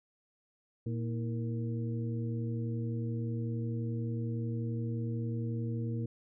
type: harmonic tone with a mistuned harmonic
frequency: 116.54 Hz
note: A#2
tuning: in tune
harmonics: 1 / 2 / 3 / 4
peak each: -33 / -39 / -43 / -45 dBFS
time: 0.86-6.06 s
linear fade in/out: 5 ms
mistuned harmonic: 3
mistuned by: -130 cents
effects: none